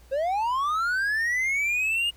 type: linear sweep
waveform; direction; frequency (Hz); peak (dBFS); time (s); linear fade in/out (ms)
triangle; up; 517 to 2874; -21; 0.11-2.11; 20
effects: added 60 Hz sine -51 dBFS peak until 2.16 s + pink hiss -58 dBFS RMS until 2.16 s